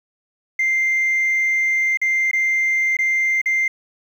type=tone with dropouts; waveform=sine; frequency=2093 Hz; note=C7; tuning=in tune; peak=-14 dBFS; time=0.59-3.68 s; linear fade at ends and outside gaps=5 ms; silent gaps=1.973-2.015 / 2.313-2.331 / 2.969-2.988 / 3.416-3.458 s; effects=tanh soft clip ceiling -13 dBFS + 8-bit